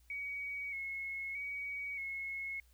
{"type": "tone with vibrato", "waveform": "sine", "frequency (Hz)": 2217, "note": "C#7", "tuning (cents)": 0, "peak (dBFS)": -38, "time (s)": [0.1, 2.6], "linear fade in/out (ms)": 2, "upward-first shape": "square", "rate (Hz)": 0.8, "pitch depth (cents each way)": 31, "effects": ["added 60 Hz sine -63 dBFS peak until 2.73 s", "white hiss -72 dBFS RMS until 2.73 s"]}